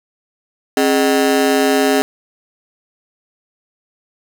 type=ring-modulated tone; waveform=30% pulse; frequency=343.3 Hz; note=F4; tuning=30 cents flat; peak=-6 dBFS; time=0.77-2.02 s; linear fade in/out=0 ms; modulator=74.2 Hz; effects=none